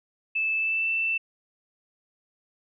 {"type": "tone with pitch glide", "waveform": "sine", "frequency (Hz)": [2627, 2665], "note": ["E7", "E7"], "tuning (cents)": [-7, 18], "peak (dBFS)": -23, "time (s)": [0.35, 1.18], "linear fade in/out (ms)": 10, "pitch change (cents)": 25, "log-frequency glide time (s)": [0.56, 0.89], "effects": []}